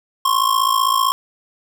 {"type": "ring-modulated tone", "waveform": "square", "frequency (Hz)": 1072, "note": "C6", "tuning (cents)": 42, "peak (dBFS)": -12, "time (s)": [0.25, 1.12], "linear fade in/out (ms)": 0, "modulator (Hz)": 27.8, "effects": []}